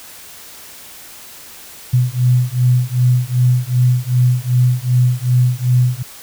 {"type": "beating tone pair", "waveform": "sine", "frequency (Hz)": [123.47, 126.07], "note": ["B2", "B2"], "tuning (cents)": [0, 36], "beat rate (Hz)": 2.6, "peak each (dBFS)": -14, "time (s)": [1.93, 6.03], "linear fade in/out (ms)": 10, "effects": ["white hiss -37 dBFS RMS until 6.22 s"]}